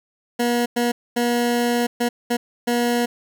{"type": "tone bursts at uneven times", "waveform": "20% pulse", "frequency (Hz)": 239.7, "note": "A#3", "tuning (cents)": 48, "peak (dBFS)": -13, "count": 6, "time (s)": [[0.39, 0.66], [0.76, 0.92], [1.16, 1.87], [2, 2.09], [2.3, 2.37], [2.67, 3.06]], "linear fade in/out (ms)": 10, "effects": []}